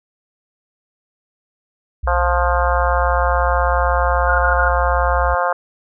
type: tone with vibrato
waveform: sine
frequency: 63.2 Hz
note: B1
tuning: 41 cents sharp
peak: -18 dBFS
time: 2.03-5.35 s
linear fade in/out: 10 ms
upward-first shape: triangle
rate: 16 Hz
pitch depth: 16 cents each way
type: harmonic tone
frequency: 176.3 Hz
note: F3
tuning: 17 cents sharp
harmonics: 3 / 4 / 5 / 6 / 7 / 8 / 9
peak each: -21 / -21 / -23 / -22 / -24 / -25 / -28 dBFS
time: 2.07-5.53 s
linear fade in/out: 5 ms
type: tone bursts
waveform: sine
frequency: 1438 Hz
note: F#6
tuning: 50 cents flat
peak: -17 dBFS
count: 3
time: 4.27-4.692 s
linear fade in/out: 10 ms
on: 120 ms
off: 31 ms
effects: none